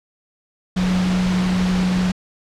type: tone in noise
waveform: sine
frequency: 183.2 Hz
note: F#3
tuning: 17 cents flat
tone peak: -16 dBFS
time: 0.76-2.12 s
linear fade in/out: 10 ms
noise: pink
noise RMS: -26 dBFS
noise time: 0.76-2.12 s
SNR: +7 dB
effects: low-pass 5000 Hz 12 dB/octave